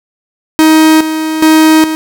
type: tone with tremolo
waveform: 45% pulse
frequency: 315.1 Hz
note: D#4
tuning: 22 cents sharp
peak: -3 dBFS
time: 0.59-1.95 s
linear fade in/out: 0 ms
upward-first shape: square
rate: 1.2 Hz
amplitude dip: 65%
effects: none